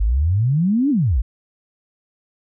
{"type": "exponential two-way sweep", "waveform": "sine", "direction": "up then down", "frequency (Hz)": [47.74, 302.7, 47.74], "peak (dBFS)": -14, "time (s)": [0, 1.22], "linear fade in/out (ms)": 10, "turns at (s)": 0.9, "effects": []}